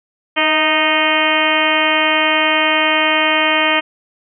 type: harmonic tone with a mistuned harmonic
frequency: 310 Hz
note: D#4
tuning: 6 cents flat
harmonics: 1 / 2 / 3 / 4 / 5 / 6 / 7 / 8 / 9 / 10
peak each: -23 / -20 / -21 / -21 / -25 / -20 / -20 / -20 / -23 / -21 dBFS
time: 0.36-3.81 s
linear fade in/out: 20 ms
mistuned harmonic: 2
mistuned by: +28 cents
effects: none